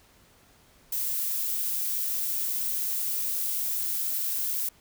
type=noise; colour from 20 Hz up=violet; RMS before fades=-29 dBFS; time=0.92-4.69 s; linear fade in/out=5 ms; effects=pink hiss -59 dBFS RMS until 4.8 s